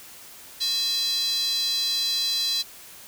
square tone with high-pass filter, 367 Hz, F#4, 14 cents flat, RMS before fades -25 dBFS, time 0.6-2.63 s, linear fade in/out 20 ms, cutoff 4200 Hz, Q 8.5, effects white hiss -45 dBFS RMS until 3.07 s

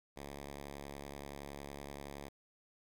5% pulse tone, 70.7 Hz, C#2, 35 cents sharp, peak -34 dBFS, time 0.16-2.29 s, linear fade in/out 10 ms, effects 12-bit

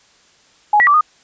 sine tone with pitch steps, 836 / 1937 / 1163 / 1231 Hz, G#5 / B6 / D6 / D#6, +11 / -34 / -17 / -19 cents, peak -8 dBFS, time 0.73-1.01 s, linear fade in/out 5 ms, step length 70 ms, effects white hiss -52 dBFS RMS until 1.23 s + resampled to 16000 Hz

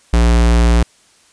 square tone, 58.27 Hz, A#1, in tune, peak -9 dBFS, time 0.13-0.83 s, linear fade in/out 5 ms, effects white hiss -51 dBFS RMS until 1.32 s + resampled to 22050 Hz

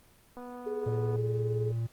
click train, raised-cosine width 1 ms, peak -31 dBFS, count 195, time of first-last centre 0.37-1.159 s, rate 246 Hz
sine tone with tremolo, 422.5 Hz, G#4, 30 cents sharp, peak -29 dBFS, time 0.66-1.72 s, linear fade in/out 10 ms, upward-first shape sine, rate 19 Hz, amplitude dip 55%
triangle tone, 115.2 Hz, A#2, 20 cents flat, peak -27 dBFS, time 0.86-1.87 s, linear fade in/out 10 ms
effects pink hiss -61 dBFS RMS until 1.92 s + Opus 32 kbps

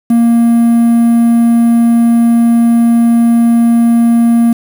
triangle tone with quantisation, 233.1 Hz, A#3, in tune, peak -3 dBFS, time 0.1-4.53 s, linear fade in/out 5 ms, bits 5, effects none

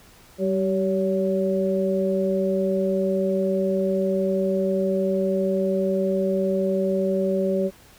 sine tone cluster, 192.6 / 385 / 565 Hz, G3 / G4 / C#5, -30 / -31 / +33 cents, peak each -24 dBFS, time 0.38-7.71 s, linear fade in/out 50 ms, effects pink hiss -51 dBFS RMS until 7.98 s

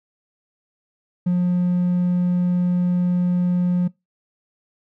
triangle tone, 178.2 Hz, F3, 35 cents sharp, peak -13 dBFS, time 1.26-3.88 s, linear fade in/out 10 ms, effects noise-tail reverb RT60 0.2 s tail -24 dB re dry + tanh soft clip ceiling -11 dBFS

